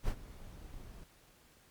brown noise with ADSR envelope, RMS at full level -31 dBFS, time 0.03-1.04 s, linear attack 52 ms, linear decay 66 ms, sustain -18 dB, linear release 7 ms, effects pink hiss -64 dBFS RMS until 1.7 s + MP3 96 kbps

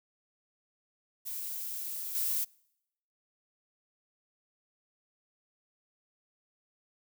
violet noise with level steps, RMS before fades -38 / -31 dBFS, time 1.25-2.45 s, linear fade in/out 20 ms, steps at 2.15 s, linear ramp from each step 2 ms, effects noise-tail reverb RT60 0.8 s tail -26 dB re dry

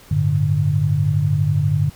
sine chord, G suspended second, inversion none, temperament just, 98 / 110.25 / 147 Hz, G2 / A2 / D3, 0 / +4 / +2 cents, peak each -20 / -22 / -17 dBFS, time 0.11-1.9 s, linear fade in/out 5 ms, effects pink hiss -46 dBFS RMS until 1.95 s

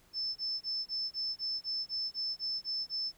sine tone bursts, 5274 Hz, E8, in tune, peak -32 dBFS, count 12, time 0.13-3.121 s, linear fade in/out 50 ms, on 230 ms, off 21 ms, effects pink hiss -65 dBFS RMS until 3.17 s

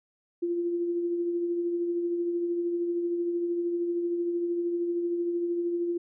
sine tone with tremolo, 345.4 Hz, F4, 19 cents flat, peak -24 dBFS, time 0.42-5.98 s, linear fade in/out 10 ms, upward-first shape triangle, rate 13 Hz, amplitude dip 40%, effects none

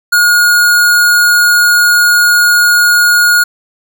square tone, 1437 Hz, F6, 49 cents sharp, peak -6 dBFS, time 0.12-3.44 s, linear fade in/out 10 ms, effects none

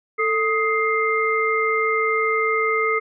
sine tone cluster, 443.4 / 1254 / 2099 Hz, A4 / D#6 / C7, +13 / +13 / +5 cents, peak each -22 dBFS, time 0.18-3 s, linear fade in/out 20 ms, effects none

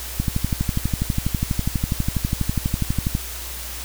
click train, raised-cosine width 5 ms, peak -8 dBFS, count 37, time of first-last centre 0.2-3.151 s, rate 12.2 Hz, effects added 61 Hz sine -34 dBFS peak until 3.84 s + white hiss -33 dBFS RMS until 3.84 s

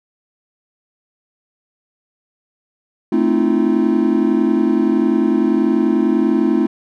triangle chord, F dominant seventh, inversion first, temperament equal with one note detuned, 220 / 261.6 / 311.1 / 342 Hz, A3 / C4 / Eb4 / F4, 0 / 0 / 0 / -36 cents, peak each -16 dBFS, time 3.12-6.67 s, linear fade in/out 5 ms, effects none

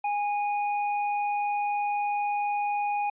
sine tone with hard clipping, 823 Hz, G#5, 16 cents flat, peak -27 dBFS, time 0.04-3.1 s, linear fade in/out 5 ms, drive 9 dB, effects resampled to 8000 Hz

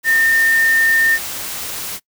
sine tone in noise, 1815 Hz, A#6, 47 cents flat, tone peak -11 dBFS, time 0.04-1.19 s, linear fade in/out 50 ms, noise white, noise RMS -26 dBFS, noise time 0.03-2 s, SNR +12 dB, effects noise-tail reverb RT60 0.1 s tail -23 dB re dry

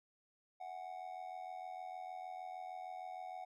triangle tone with amplitude modulation, 740 Hz, F#5, in tune, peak -39 dBFS, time 0.6-3.45 s, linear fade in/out 10 ms, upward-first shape sine, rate 86.5 Hz, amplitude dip 75%, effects none

